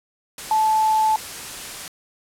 sine tone in noise, 871 Hz, A5, 18 cents flat, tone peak -15 dBFS, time 0.51-1.16 s, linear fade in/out 2 ms, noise white, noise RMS -33 dBFS, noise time 0.38-1.88 s, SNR +15 dB, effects low-pass 11000 Hz 12 dB/octave

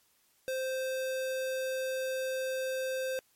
square tone, 522 Hz, C5, 4 cents flat, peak -32 dBFS, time 0.48-3.19 s, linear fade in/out 0 ms, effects white hiss -69 dBFS RMS until 3.35 s + MP3 64 kbps

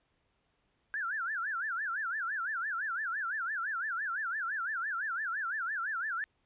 sine tone with vibrato, 1541 Hz, G6, 30 cents flat, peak -32 dBFS, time 0.94-6.24 s, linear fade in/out 0 ms, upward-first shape sine, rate 5.9 Hz, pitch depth 250 cents each way, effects pink hiss -75 dBFS RMS until 6.45 s + resampled to 8000 Hz

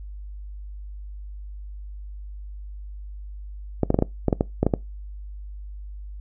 clicks, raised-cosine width 2 ms, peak -5 dBFS, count 11, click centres 3.833 / 3.904 / 3.944 / 3.989 / 4.024 / 4.283 / 4.328 / 4.409 / 4.63 / 4.666 / 4.738 s, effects noise-tail reverb RT60 0.2 s tail -22 dB re dry + added 50 Hz sine -34 dBFS peak until 6.2 s

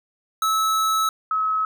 square / sine tone pair in turn, 1300 / 1285.1 Hz, E6 / E6, -24 / -44 cents, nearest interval unison, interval 20 cents, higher first, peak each -19 dBFS, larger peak neither, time 0.42-1.09 / 1.31-1.65 s, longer first, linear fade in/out 2 ms, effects none

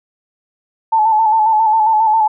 sine tone with vibrato, 875 Hz, A5, 10 cents flat, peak -9 dBFS, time 0.92-2.28 s, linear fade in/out 10 ms, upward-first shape square, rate 7.4 Hz, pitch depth 39 cents each way, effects none

